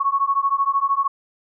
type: beating tone pair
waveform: sine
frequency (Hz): 1100 / 1113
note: C#6 / C#6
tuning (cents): -14 / +7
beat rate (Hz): 13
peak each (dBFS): -20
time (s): 0-1.08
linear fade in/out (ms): 10
effects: none